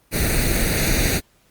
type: noise with comb filter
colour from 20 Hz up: pink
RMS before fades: -19 dBFS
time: 0.11-1.21 s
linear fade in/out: 50 ms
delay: 0.47 ms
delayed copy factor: +0.75
effects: pink hiss -59 dBFS RMS until 1.5 s + Opus 32 kbps